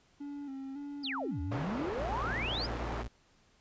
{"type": "tone with vibrato", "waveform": "triangle", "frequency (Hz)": 277.5, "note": "C#4", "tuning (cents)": 2, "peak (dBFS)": -37, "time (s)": [0.2, 1.65], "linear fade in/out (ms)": 10, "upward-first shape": "square", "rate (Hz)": 1.8, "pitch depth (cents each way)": 53}
{"type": "exponential two-way sweep", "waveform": "sine", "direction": "down then up", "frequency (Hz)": [5274, 76, 5274], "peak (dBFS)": -34, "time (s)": [1.03, 2.67], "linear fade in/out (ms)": 20, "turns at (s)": 1.41}
{"type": "low-pass noise", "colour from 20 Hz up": "white", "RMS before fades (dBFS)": -39, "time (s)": [1.51, 3.03], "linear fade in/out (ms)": 10, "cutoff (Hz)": 1000, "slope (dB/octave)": 12}
{"type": "tone", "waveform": "35% pulse", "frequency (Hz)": 58.27, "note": "A#1", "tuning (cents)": 0, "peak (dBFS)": -36, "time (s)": [1.98, 3.08], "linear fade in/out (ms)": 5}
{"effects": ["pink hiss -67 dBFS RMS until 3.6 s", "resampled to 16000 Hz"]}